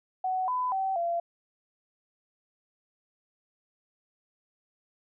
sine tone with pitch steps, 747 / 1003 / 768 / 684 Hz, F#5 / B5 / G5 / F5, +16 / +26 / -36 / -36 cents, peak -26 dBFS, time 0.24-1.2 s, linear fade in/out 5 ms, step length 240 ms, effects none

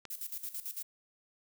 click, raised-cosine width 0.2 ms, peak -26 dBFS, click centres 0.053 s
violet noise with tremolo, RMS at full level -39 dBFS, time 0.1-0.83 s, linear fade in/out 5 ms, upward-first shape square, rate 9 Hz, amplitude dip 75%
effects none

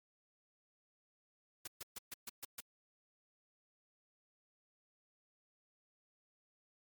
white noise bursts, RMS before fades -45 dBFS, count 7, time 1.65-2.605 s, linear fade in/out 5 ms, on 25 ms, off 130 ms, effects MP3 96 kbps

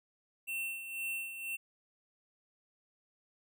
square tone with tremolo, 2700 Hz, E7, 41 cents sharp, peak -35 dBFS, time 0.47-1.57 s, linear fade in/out 20 ms, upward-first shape sine, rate 2 Hz, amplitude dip 60%, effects none

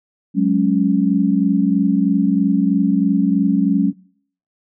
sine chord, F# suspended second, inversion none, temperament just, 185 / 208.1 / 277.5 Hz, F#3 / G#3 / C#4, 0 / +4 / +2 cents, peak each -17 dBFS, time 0.34-3.93 s, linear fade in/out 50 ms, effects noise-tail reverb RT60 0.6 s tail -23 dB re dry

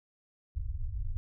pink low-pass noise, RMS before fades -34 dBFS, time 0.55-1.17 s, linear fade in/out 0 ms, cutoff 110 Hz, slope 96 dB/octave, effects none

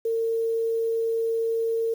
sine tone with quantisation, 454.7 Hz, A#4, 43 cents flat, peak -22 dBFS, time 0.05-1.94 s, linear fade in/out 5 ms, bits 8, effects none

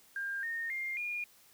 sine tone with pitch steps, 1601 / 1839.1 / 2113 / 2427 Hz, G6 / A#6 / C7 / D#7, +36 / -24 / +16 / -44 cents, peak -34 dBFS, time 0.16-1.24 s, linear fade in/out 2 ms, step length 270 ms, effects white hiss -62 dBFS RMS until 1.53 s

